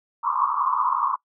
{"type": "band-pass noise", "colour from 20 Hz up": "pink", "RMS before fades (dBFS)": -23, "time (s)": [0.23, 1.16], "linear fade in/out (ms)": 10, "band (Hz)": [960, 1200], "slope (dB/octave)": 96, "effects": ["noise-tail reverb RT60 0.1 s tail -21 dB re dry"]}